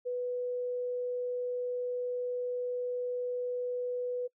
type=tone; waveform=sine; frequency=493.9 Hz; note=B4; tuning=in tune; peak=-31 dBFS; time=0.05-4.28 s; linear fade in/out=20 ms; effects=noise-tail reverb RT60 0.1 s tail -25 dB re dry